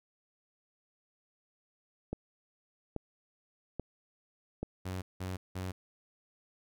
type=click train; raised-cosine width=2 ms; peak=-22 dBFS; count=4; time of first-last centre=2.13-4.63 s; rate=1.2 Hz
type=tone bursts; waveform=sawtooth; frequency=92.6 Hz; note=F#2; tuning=2 cents sharp; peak=-32 dBFS; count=3; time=4.85-5.72 s; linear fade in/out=10 ms; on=170 ms; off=180 ms
effects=none